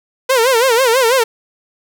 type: tone with vibrato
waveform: sawtooth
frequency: 491.3 Hz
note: B4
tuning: 9 cents flat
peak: -6 dBFS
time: 0.29-1.24 s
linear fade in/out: 10 ms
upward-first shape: sine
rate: 6.1 Hz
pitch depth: 160 cents each way
effects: none